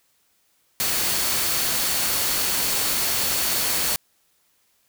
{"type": "tone in noise", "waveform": "sine", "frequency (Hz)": 4435, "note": "C#8", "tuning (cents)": 0, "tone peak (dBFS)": -33, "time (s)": [0.8, 3.96], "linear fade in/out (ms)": 0, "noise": "white", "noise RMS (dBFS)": -23, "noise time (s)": [0.8, 3.96], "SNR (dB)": -13, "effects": ["white hiss -65 dBFS RMS until 4.88 s"]}